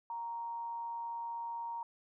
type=tone with amplitude modulation; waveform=sine; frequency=932.3 Hz; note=A#5; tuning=in tune; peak=-36 dBFS; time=0.1-1.83 s; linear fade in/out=2 ms; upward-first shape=sine; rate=184 Hz; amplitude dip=30%; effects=none